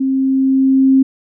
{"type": "tone with level ramp", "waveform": "sine", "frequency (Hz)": 266.4, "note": "C4", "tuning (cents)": 31, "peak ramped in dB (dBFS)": [-13, -6], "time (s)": [0, 1.03], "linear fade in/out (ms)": 10, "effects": []}